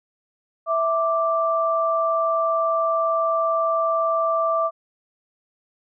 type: tone pair together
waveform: sine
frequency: 656.8 / 1174.7 Hz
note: E5 / D6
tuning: -6 / 0 cents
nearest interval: minor seventh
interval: 1006 cents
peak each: -21 / -21 dBFS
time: 0.66-4.71 s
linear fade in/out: 50 ms
effects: none